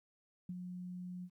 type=tone with ADSR envelope; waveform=sine; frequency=180 Hz; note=F#3; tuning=47 cents flat; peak=-38 dBFS; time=0.49-1.3 s; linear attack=4 ms; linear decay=41 ms; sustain=-4 dB; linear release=64 ms; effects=13-bit